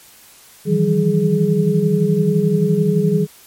sine tone cluster, 156.4 / 168 / 194.3 / 418.9 Hz, D#3 / E3 / G3 / G#4, +9 / +33 / -15 / +15 cents, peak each -18 dBFS, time 0.65-3.27 s, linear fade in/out 50 ms, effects white hiss -45 dBFS RMS until 3.46 s + MP3 64 kbps

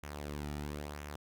sawtooth tone with flanger, 73.42 Hz, D2, in tune, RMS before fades -42 dBFS, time 0.03-1.16 s, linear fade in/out 5 ms, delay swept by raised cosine 0.22 to 1.92 ms, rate 1 Hz, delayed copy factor -0.55, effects none

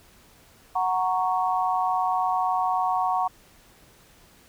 sine chord, F# major, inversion none, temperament equal, 740 / 932.3 / 1108.7 Hz, F#5 / A#5 / C#6, 0 / 0 / 0 cents, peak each -24 / -27 / -27 dBFS, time 0.75-3.28 s, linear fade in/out 10 ms, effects pink hiss -55 dBFS RMS until 4.48 s

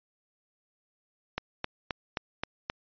click train, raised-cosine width 0.3 ms, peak -14 dBFS, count 6, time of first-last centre 1.38-2.699 s, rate 3.79 Hz, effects resampled to 11025 Hz

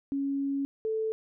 sine tone pair in turn, 277.2 / 440 Hz, C#4 / A4, 0 / 0 cents, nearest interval minor sixth, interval 800 cents, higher second, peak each -27 dBFS, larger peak neither, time 0.12-0.65 / 0.85-1.12 s, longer first, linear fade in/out 0 ms, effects none

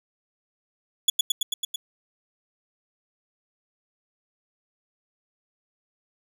sawtooth tone with echo, 3407 Hz, G#7, 44 cents sharp, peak -12 dBFS, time 1.08-1.1 s, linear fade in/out 5 ms, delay 110 ms, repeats 6, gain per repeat -2 dB, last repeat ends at 1.76 s, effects none

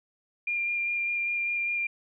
sine tone with vibrato, 2399 Hz, D7, 36 cents sharp, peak -26 dBFS, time 0.47-1.87 s, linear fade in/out 5 ms, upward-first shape square, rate 5 Hz, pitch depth 9 cents each way, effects none

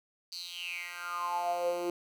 10% pulse tone with high-pass filter sweep, 175.1 Hz, F3, 5 cents sharp, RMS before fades -35 dBFS, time 0.32-1.9 s, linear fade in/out 2 ms, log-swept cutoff 4700 to 360 Hz, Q 8.3, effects none

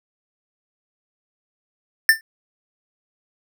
square tone with exponential decay, 1786 Hz, A6, 25 cents sharp, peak -6 dBFS, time 2.09-2.21 s, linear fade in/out 1 ms, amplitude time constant 24 ms, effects none

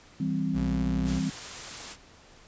sine chord, C major, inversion first, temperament just, 163.52 / 196.22 / 261.6 Hz, E3 / G3 / C4, -14 / +2 / 0 cents, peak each -30 dBFS, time 0.2-1.3 s, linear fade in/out 5 ms
40% pulse tone, 61.3 Hz, B1, 12 cents flat, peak -30 dBFS, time 0.53-1.22 s, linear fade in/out 50 ms
white noise, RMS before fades -39 dBFS, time 1.04-1.97 s, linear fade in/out 50 ms
effects pink hiss -54 dBFS RMS until 2.47 s + resampled to 16000 Hz

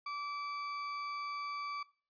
35% pulse tone, 1157 Hz, D6, 26 cents flat, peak -36 dBFS, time 0.06-1.83 s, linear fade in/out 5 ms, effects noise-tail reverb RT60 0.4 s tail -20 dB re dry + resampled to 11025 Hz

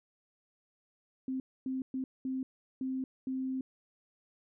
sine tone bursts at uneven times, 261.6 Hz, C4, in tune, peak -32 dBFS, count 6, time 1.28-1.4 / 1.66-1.82 / 1.94-2.04 / 2.25-2.43 / 2.81-3.04 / 3.27-3.61 s, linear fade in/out 2 ms, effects none

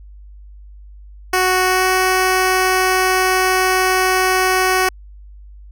10% pulse tone with pitch glide, 370 to 372.8 Hz, F#4 to F#4, 0 to +13 cents, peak -5 dBFS, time 1.33-4.89 s, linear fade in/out 5 ms, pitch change +13 cents, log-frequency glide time 1.65-1.85 s, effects added 50 Hz sine -36 dBFS peak until 5.71 s

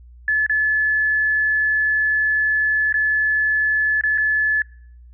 sine tone with dropouts, 1724 Hz, A6, 36 cents flat, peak -15 dBFS, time 0.28-4.62 s, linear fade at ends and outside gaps 2 ms, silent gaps 0.464-0.496 / 2.926-2.941 / 4.011-4.036 / 4.177-4.181 s, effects noise-tail reverb RT60 0.7 s tail -26 dB re dry + added 60 Hz sine -41 dBFS peak until 5.13 s

